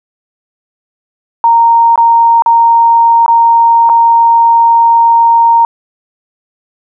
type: tone with dropouts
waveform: sine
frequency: 927 Hz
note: A#5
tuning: 10 cents flat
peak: -3 dBFS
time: 1.44-5.65 s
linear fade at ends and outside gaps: 1 ms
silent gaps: 1.958-1.977 / 2.422-2.461 / 3.262-3.28 / 3.892-3.897 s
effects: none